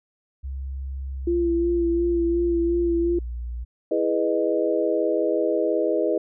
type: tone with pitch glide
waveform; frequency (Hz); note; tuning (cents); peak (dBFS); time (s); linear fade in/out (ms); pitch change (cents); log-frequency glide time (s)
sine; 67.1 to 59.44; C2 to A#1; +44 to +34; -28; 0.43-3.65; 20; -210; 1.13-1.68
type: tone with vibrato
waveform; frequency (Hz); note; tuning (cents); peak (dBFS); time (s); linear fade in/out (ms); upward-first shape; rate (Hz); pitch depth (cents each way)
sine; 341.3; F4; -40; -19; 1.27-3.19; 5; sine; 2.8; 23
type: chord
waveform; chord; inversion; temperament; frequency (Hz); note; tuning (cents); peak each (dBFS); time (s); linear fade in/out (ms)
sine; E major seventh; none; equal with one note detuned; 329.6 / 415.3 / 493.9 / 616.5; E4 / G#4 / B4 / D#5; 0 / 0 / 0 / -16; -25; 3.91-6.18; 5
effects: none